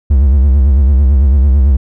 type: tone with vibrato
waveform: triangle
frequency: 68.2 Hz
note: C#2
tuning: 28 cents flat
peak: -3 dBFS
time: 0.1-1.77 s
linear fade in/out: 10 ms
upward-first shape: sine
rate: 9 Hz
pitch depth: 130 cents each way
effects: none